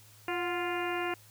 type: harmonic tone with a mistuned harmonic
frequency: 349.2 Hz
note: F4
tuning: in tune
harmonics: 1 / 2 / 3 / 4 / 5 / 6 / 7 / 8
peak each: -34 / -37 / -39 / -40 / -41 / -42 / -42 / -43 dBFS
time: 0.28-1.14 s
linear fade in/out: 2 ms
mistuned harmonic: 2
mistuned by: +54 cents
effects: added 106 Hz sine -58 dBFS peak until 1.3 s + white hiss -58 dBFS RMS until 1.3 s